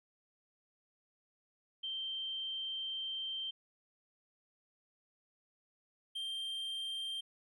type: tone pair in turn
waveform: sine / triangle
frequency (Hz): 3136 / 3165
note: G7 / G7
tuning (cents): 0 / +16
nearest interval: unison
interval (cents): 16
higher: second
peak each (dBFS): -37 / -36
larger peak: second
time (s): 1.83-3.51 / 6.15-7.21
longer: first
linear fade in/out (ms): 10
effects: none